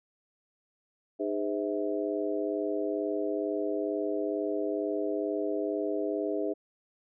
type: harmonic tone with a mistuned harmonic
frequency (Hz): 102.2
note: G#2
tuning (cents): -27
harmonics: 3 / 4 / 5 / 6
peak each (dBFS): -33 / -32 / -36 / -35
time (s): 1.19-6.54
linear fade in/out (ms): 20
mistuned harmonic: 6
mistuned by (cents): +95
effects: none